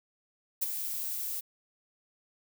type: noise with ADSR envelope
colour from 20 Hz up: violet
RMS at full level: -27 dBFS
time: 0.61-1.41 s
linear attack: 16 ms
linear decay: 21 ms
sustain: -8 dB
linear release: 15 ms
effects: none